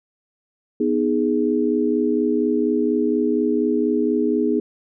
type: chord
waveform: sine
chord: G# minor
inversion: first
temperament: equal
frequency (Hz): 246.9 / 311.1 / 415.3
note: B3 / D#4 / G#4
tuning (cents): 0 / 0 / 0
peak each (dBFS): -21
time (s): 0.8-4.6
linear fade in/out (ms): 5
effects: none